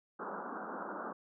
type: band-pass noise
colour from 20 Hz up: white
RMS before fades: -42 dBFS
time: 0.19-1.13 s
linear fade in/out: 10 ms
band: 180 to 1500 Hz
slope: 96 dB/octave
effects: none